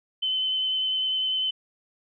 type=tone with vibrato; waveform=sine; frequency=3051 Hz; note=G7; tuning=48 cents flat; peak=-23 dBFS; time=0.22-1.51 s; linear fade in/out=10 ms; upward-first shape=sine; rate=10 Hz; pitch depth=11 cents each way; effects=none